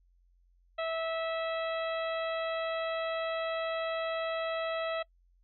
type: harmonic tone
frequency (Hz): 653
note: E5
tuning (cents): -17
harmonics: 1 / 2 / 3 / 4 / 5 / 6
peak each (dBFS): -32 / -38 / -42 / -44 / -46 / -48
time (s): 0.78-5.03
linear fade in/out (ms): 10
effects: noise-tail reverb RT60 0.1 s tail -24 dB re dry + added 44 Hz sine -63 dBFS peak until 5.43 s